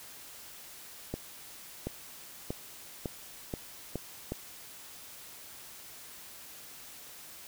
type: accelerating click train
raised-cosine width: 2 ms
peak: -20 dBFS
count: 7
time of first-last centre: 1.14-4.32 s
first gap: 730 ms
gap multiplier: 0.87
effects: white hiss -49 dBFS RMS until 7.47 s